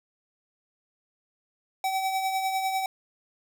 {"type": "tone with tremolo", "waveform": "square", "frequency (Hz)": 765, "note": "G5", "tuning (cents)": -42, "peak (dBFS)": -24, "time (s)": [1.84, 2.86], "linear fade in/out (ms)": 2, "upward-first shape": "triangle", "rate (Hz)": 10, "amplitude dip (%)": 50, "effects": []}